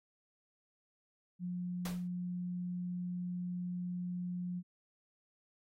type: tone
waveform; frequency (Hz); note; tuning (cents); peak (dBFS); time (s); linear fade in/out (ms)
sine; 178.4; F3; +37; -36; 1.39-4.63; 50
type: noise with exponential decay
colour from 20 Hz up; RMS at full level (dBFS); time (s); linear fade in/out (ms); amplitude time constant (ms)
pink; -39; 1.85-2.08; 5; 50
effects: AAC 48 kbps